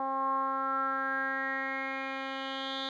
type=tone with low-pass filter sweep; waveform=10% pulse; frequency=268.4 Hz; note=C4; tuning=44 cents sharp; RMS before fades=-33 dBFS; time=0-2.89 s; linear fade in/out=2 ms; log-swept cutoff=930 to 3600 Hz; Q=6.9; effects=none